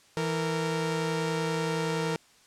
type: tone pair together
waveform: sawtooth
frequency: 164.16 / 461.9 Hz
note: E3 / A#4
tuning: -7 / -16 cents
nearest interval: octave + tritone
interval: 1791 cents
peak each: -26 dBFS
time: 0.17-2.16 s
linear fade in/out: 0 ms
effects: white hiss -59 dBFS RMS until 2.46 s + low-pass 8000 Hz 12 dB/octave